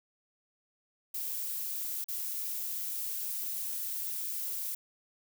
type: noise with dropouts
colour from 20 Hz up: violet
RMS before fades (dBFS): -36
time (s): 1.14-4.75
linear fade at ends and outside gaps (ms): 5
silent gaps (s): 2.043-2.084
effects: none